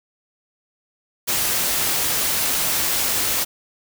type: noise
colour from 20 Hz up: white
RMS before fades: -21 dBFS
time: 1.27-3.45 s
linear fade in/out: 20 ms
effects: none